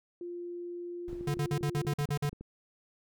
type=tone; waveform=sine; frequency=349.2 Hz; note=F4; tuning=in tune; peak=-37 dBFS; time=0.21-1.93 s; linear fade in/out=2 ms
type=noise with exponential decay; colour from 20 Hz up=brown; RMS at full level=-45 dBFS; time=1.08-1.87 s; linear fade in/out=1 ms; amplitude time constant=170 ms
type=click train; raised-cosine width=3 ms; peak=-31 dBFS; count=17; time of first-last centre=1.13-2.41 s; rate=12.5 Hz
type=tone bursts; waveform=square; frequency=145.2 Hz; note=D3; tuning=19 cents flat; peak=-29 dBFS; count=9; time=1.27-2.295 s; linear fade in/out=5 ms; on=73 ms; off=46 ms
effects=none